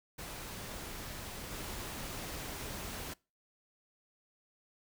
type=noise with level steps; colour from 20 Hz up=pink; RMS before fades=-44 / -42 dBFS; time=0.18-3.14 s; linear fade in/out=10 ms; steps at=1.51 s; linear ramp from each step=2 ms; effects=noise-tail reverb RT60 0.3 s tail -24 dB re dry